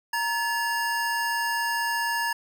square tone pair together, 932.3 / 1717.8 Hz, A#5 / A6, 0 / -42 cents, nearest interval major seventh, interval 1058 cents, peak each -28 dBFS, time 0.13-2.33 s, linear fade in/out 5 ms, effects none

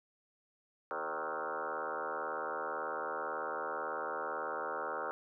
sine tone with frequency modulation, 932.3 Hz, A#5, in tune, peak -35 dBFS, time 0.91-5.11 s, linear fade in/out 0 ms, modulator 78.1 Hz, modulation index 6.7, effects none

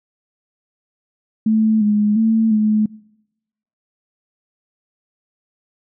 sine tone with pitch steps, 218.8 / 209.1 / 223.1 / 214.1 Hz, A3 / G#3 / A3 / A3, -9 / +12 / +24 / -47 cents, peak -12 dBFS, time 1.46-2.86 s, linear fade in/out 5 ms, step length 350 ms, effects noise-tail reverb RT60 0.9 s tail -24 dB re dry

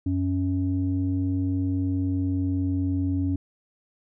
sine tone pair together, 92.31 / 277.2 Hz, F#2 / C#4, -4 / 0 cents, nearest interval octave + perfect fifth, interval 1904 cents, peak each -24 dBFS, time 0.06-3.36 s, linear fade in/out 5 ms, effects tanh soft clip ceiling -16 dBFS

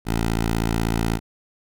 10% pulse tone, 56.2 Hz, A1, 37 cents sharp, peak -12 dBFS, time 0.05-1.2 s, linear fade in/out 50 ms, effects none

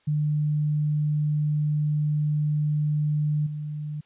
sine tone with level steps, 150 Hz, D3, 37 cents sharp, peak -21 / -29 dBFS, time 0.07-4.01 s, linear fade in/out 10 ms, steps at 3.46 s, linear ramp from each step 10 ms, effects white hiss -64 dBFS RMS until 4.05 s + resampled to 8000 Hz

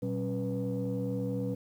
sine tone cluster, 120.1 / 189.5 / 273.4 / 490.2 Hz, B2 / F#3 / C#4 / B4, -48 / +42 / -24 / -13 cents, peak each -34 / -34 / -35 / -35 dBFS, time 0.02-1.55 s, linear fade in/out 10 ms, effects tanh soft clip ceiling -24 dBFS + 10-bit

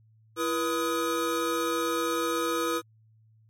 square tone cluster, 335.9 / 484.3 / 1256 Hz, E4 / B4 / D#6, +33 / -34 / +16 cents, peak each -31 dBFS, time 0.36-2.82 s, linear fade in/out 50 ms, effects added 110 Hz sine -57 dBFS peak until 3.49 s + MP3 64 kbps

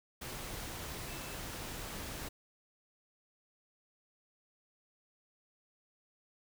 sine tone in noise, 2637 Hz, E7, in tune, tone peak -54 dBFS, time 1.07-1.35 s, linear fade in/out 10 ms, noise pink, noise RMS -43 dBFS, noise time 0.21-2.29 s, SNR -14 dB, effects none

